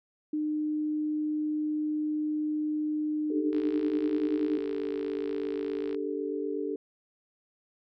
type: tone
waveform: sine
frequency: 304.1 Hz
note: D#4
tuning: 40 cents flat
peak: -27 dBFS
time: 0.33-4.58 s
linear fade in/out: 5 ms
type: chord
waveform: sine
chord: D suspended fourth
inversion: none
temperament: equal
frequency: 293.7 / 392 / 440 Hz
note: D4 / G4 / A4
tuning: 0 / 0 / 0 cents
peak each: -34 dBFS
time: 3.3-6.76 s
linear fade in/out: 5 ms
type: click train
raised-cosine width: 0.3 ms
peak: -30 dBFS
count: 138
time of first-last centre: 3.53-5.946 s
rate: 56.7 Hz
effects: none